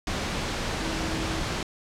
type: tone in noise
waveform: sine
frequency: 322.7 Hz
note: E4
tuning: 37 cents flat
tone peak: -34 dBFS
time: 0.82-1.4 s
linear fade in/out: 2 ms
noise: pink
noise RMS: -29 dBFS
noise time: 0.07-1.63 s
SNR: -8 dB
effects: low-pass 6000 Hz 12 dB/octave